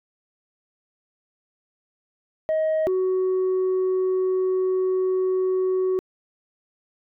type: tone pair in turn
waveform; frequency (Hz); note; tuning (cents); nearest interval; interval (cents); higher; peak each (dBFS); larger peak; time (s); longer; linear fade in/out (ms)
sine; 630 / 373.1; D#5 / F#4; +21 / +14; major sixth; 907; first; -17; neither; 2.49-2.87 / 2.87-5.99; second; 0
effects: tanh soft clip ceiling -18 dBFS